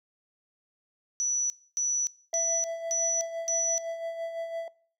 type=tone bursts; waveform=sine; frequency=5920 Hz; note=F#8; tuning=in tune; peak=-25 dBFS; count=5; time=1.2-3.78 s; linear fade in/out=0 ms; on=300 ms; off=270 ms
type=tone with tremolo; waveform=triangle; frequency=664 Hz; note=E5; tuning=12 cents sharp; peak=-27 dBFS; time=2.33-4.68 s; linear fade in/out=2 ms; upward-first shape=sine; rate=5.9 Hz; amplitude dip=50%
effects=noise-tail reverb RT60 0.5 s tail -22 dB re dry